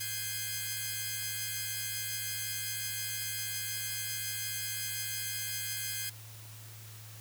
5% pulse chord, Ab major seventh, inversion third, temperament equal, 1568 / 1661.2 / 2093 / 2489 Hz, G6 / Ab6 / C7 / Eb7, 0 / 0 / 0 / 0 cents, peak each -29 / -29 / -30 / -33 dBFS, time 0-6.1 s, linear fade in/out 10 ms, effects added 109 Hz sine -48 dBFS peak until 7.2 s + white hiss -52 dBFS RMS until 7.2 s

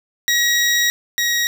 20% pulse tone pair in turn, 1905 / 1897.6 Hz, A#6 / A#6, +37 / +30 cents, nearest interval unison, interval 7 cents, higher first, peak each -9 / -11 dBFS, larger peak first, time 0.28-0.9 / 1.18-1.47 s, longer first, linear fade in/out 0 ms, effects none

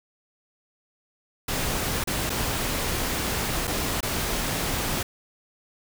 pink noise with dropouts, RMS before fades -27 dBFS, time 1.48-5.03 s, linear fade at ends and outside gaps 5 ms, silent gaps 2.04-2.073 / 2.296-2.301 / 3.672-3.676 / 4.007-4.028 s, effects none

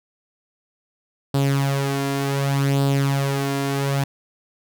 sawtooth tone with flanger, 138.59 Hz, C#3, in tune, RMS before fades -21 dBFS, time 1.34-4.04 s, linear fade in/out 5 ms, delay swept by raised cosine 0.23 to 2.93 ms, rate 0.67 Hz, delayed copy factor +0.6, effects none

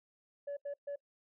sine tone bursts at uneven times, 570 Hz, C#5, 48 cents sharp, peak -35 dBFS, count 3, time 0.47-0.57 / 0.65-0.74 / 0.87-0.96 s, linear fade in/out 10 ms, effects noise-tail reverb RT60 0.1 s tail -22 dB re dry + tanh soft clip ceiling -35 dBFS

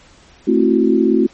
sine chord, F# half-diminished seventh, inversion first, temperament just, 222 / 266.4 / 333 / 370 Hz, A3 / C4 / E4 / F#4, +16 / +31 / +18 / 0 cents, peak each -16 dBFS, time 0.47-1.27 s, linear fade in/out 10 ms, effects pink hiss -47 dBFS RMS until 1.33 s + MP3 32 kbps

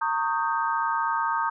sine chord, Eb dominant seventh, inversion second, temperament equal with one note detuned, 916.3 / 1108.7 / 1244.5 / 1568 Hz, Bb5 / Db6 / Eb6 / G6, -30 / 0 / 0 / 0 cents, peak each -26 / -31 / -28 / -31 dBFS, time 0.01-1.5 s, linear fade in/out 10 ms, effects none

